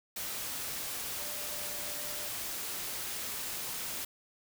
sine tone in noise, 593 Hz, D5, 17 cents sharp, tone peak -49 dBFS, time 1.18-2.29 s, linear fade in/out 5 ms, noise white, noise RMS -38 dBFS, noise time 0.16-4.05 s, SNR -14 dB, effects none

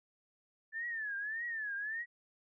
sine tone with vibrato, 1749 Hz, A6, 11 cents flat, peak -36 dBFS, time 0.72-2.06 s, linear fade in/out 50 ms, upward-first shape triangle, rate 1.7 Hz, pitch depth 170 cents each way, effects none

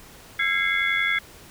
sine tone cluster, 1351 / 1640 / 2080 / 2171 / 3402 Hz, E6 / G#6 / C7 / C#7 / G#7, +42 / -22 / -11 / -37 / +41 cents, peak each -32 / -26 / -24 / -26 / -31 dBFS, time 0.39-1.19 s, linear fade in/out 5 ms, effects pink hiss -47 dBFS RMS until 1.5 s

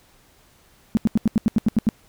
sine tone bursts, 220 Hz, A3, in tune, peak -13 dBFS, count 10, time 0.95-1.889 s, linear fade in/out 0 ms, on 21 ms, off 81 ms, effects pink hiss -56 dBFS RMS until 2.08 s

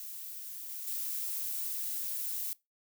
violet noise with level steps, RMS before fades -43 / -41 / -36 dBFS, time 0-2.53 s, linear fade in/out 0 ms, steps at 0.69 / 0.87 s, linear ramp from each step 5 ms, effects noise-tail reverb RT60 0.2 s tail -21 dB re dry

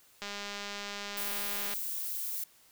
click train, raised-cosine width 0.2 ms, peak -22 dBFS, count 309, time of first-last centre 0.22-1.737 s, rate 203 Hz
violet noise, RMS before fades -36 dBFS, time 1.17-2.44 s, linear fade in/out 5 ms
effects white hiss -62 dBFS RMS until 2.71 s

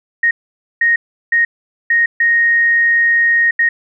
sine tone bursts at uneven times, 1864.7 Hz, A#6, in tune, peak -9 dBFS, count 6, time 0.23-0.31 / 0.81-0.96 / 1.32-1.45 / 1.9-2.06 / 2.2-3.51 / 3.59-3.69 s, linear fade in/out 5 ms, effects none

